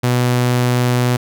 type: tone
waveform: sawtooth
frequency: 123.47 Hz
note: B2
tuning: in tune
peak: -9 dBFS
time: 0.03-1.17 s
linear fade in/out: 10 ms
effects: none